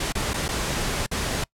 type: noise with dropouts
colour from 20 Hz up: pink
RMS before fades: -26 dBFS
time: 0-1.44 s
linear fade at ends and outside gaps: 5 ms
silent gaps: 0.124-0.151 / 0.335-0.34 / 0.482-0.488 / 1.064-1.113 s
effects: noise-tail reverb RT60 0.1 s tail -25 dB re dry + low-pass 10000 Hz 12 dB/octave